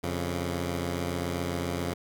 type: tone pair together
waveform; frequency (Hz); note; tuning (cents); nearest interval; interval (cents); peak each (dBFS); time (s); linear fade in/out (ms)
10% pulse; 87.37 / 138.59; F2 / C#3; +1 / 0; minor sixth; 799; -22 / -27; 0.03-1.94; 10
effects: none